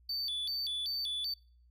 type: tone with vibrato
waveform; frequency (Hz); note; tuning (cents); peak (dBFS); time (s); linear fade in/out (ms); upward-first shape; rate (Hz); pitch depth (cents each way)
triangle; 3975; B7; +10; -32; 0.09-1.34; 5; square; 2.6; 240
effects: noise-tail reverb RT60 0.5 s tail -24 dB re dry + added 60 Hz sine -60 dBFS peak until 1.7 s